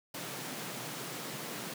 pink high-pass noise, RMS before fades -41 dBFS, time 0.14-1.74 s, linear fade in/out 5 ms, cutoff 120 Hz, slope 96 dB/octave, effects none

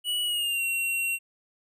square tone with pitch glide, 2936 to 2739 Hz, F#7 to F7, -14 to -34 cents, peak -26 dBFS, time 0.04-1.19 s, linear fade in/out 50 ms, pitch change -120 cents, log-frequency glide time 0.24-0.63 s, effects none

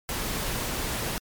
pink noise, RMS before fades -30 dBFS, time 0.09-1.18 s, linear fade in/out 0 ms, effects MP3 96 kbps

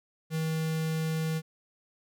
square tone with notch filter, 159.6 Hz, D#3, 44 cents sharp, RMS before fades -30 dBFS, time 0.3-1.42 s, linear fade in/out 50 ms, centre 920 Hz, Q 1.7, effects none

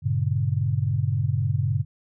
sine chord, G diminished, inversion none, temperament just, 98 / 117.6 / 141.12 Hz, G2 / Bb2 / Db3, 0 / +16 / +31 cents, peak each -25 dBFS, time 0.02-1.85 s, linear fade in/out 50 ms, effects none

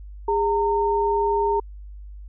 sine tone pair together, 407.8 / 915.5 Hz, G#4 / A#5, -32 / -32 cents, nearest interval octave + major second, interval 1400 cents, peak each -21 dBFS, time 0.28-1.6 s, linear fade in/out 5 ms, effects added 50 Hz sine -36 dBFS peak until 2.28 s

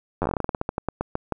slowing click train, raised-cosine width 1 ms, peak -10 dBFS, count 20, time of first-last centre 0.22-1.323 s, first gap 10 ms, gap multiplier 1.17, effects none

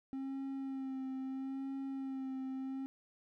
triangle tone with vibrato, 267.1 Hz, C4, 36 cents sharp, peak -36 dBFS, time 0.13-2.86 s, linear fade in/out 0 ms, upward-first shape sine, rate 0.76 Hz, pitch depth 25 cents each way, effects none

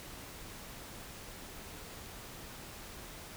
silence, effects pink hiss -48 dBFS RMS until 3.36 s

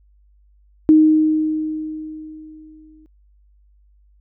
sine tone with exponential decay, 311.1 Hz, D#4, in tune, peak -6 dBFS, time 0.89-3.06 s, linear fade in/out 0 ms, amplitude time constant 470 ms, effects added 50 Hz sine -51 dBFS peak until 4.2 s

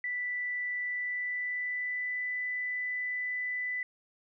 sine tone with pitch glide, 1975.5 to 1992.7 Hz, B6 to B6, 0 to +15 cents, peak -31 dBFS, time 0.04-3.83 s, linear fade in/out 2 ms, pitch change +15 cents, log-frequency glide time 0.81-2.23 s, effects none

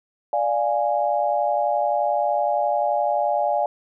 sine chord, D diminished, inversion none, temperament equal, 587.3 / 698.5 / 830.6 Hz, D5 / F5 / Ab5, 0 / 0 / 0 cents, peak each -23 dBFS, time 0.33-3.66 s, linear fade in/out 2 ms, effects none

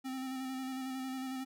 square tone with vibrato, 261.6 Hz, C4, in tune, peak -38 dBFS, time 0.04-1.45 s, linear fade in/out 20 ms, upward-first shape square, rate 11 Hz, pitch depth 20 cents each way, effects none

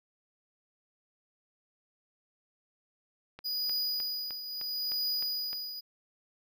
click train, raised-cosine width 0.3 ms, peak -29 dBFS, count 8, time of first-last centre 3.39-5.531 s, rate 3.27 Hz
square tone with tremolo, 4928 Hz, D#8, 17 cents flat, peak -29 dBFS, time 3.44-5.81 s, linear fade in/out 20 ms, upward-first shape triangle, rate 0.76 Hz, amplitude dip 70%
effects none

